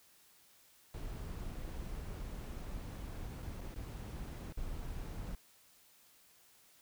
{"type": "noise with dropouts", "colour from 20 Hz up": "brown", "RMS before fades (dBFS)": -43, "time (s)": [0.94, 5.35], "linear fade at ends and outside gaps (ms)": 2, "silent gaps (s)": [[3.423, 3.427], [3.608, 3.613], [3.743, 3.759], [4.526, 4.573]], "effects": ["white hiss -65 dBFS RMS until 6.81 s"]}